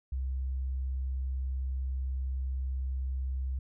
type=tone; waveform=sine; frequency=65.41 Hz; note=C2; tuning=in tune; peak=-30 dBFS; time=0.12-3.59 s; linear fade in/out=5 ms; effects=none